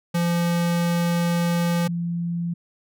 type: tone pair in turn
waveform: square / sine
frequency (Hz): 171.7 / 171.09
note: F3 / F3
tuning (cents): -29 / -35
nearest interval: unison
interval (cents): 6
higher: first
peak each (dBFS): -20 / -23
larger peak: first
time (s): 0.14-1.88 / 1.88-2.54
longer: first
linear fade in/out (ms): 10
effects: none